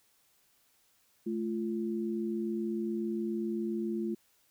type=tone pair together; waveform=sine; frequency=217.6 / 344.8 Hz; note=A3 / F4; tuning=-19 / -22 cents; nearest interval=minor sixth; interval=797 cents; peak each=-33 / -34 dBFS; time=1.26-4.15 s; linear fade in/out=10 ms; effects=white hiss -69 dBFS RMS until 4.5 s